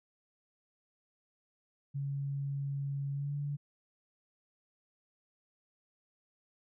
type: tone with pitch glide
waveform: sine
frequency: 139.7 to 143.88 Hz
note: C#3 to D3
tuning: +14 to -35 cents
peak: -33 dBFS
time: 1.94-3.57 s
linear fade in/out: 20 ms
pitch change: +51 cents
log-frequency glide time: 3.12-3.34 s
effects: none